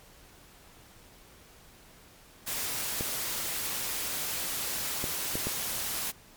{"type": "noise", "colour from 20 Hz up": "white", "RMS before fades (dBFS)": -33, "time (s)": [2.46, 6.12], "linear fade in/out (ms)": 20}
{"type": "clicks", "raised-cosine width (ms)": 2, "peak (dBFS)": -19, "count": 4, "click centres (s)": [3.009, 5.041, 5.355, 5.47]}
{"effects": ["pink hiss -55 dBFS RMS until 6.36 s", "MP3 96 kbps"]}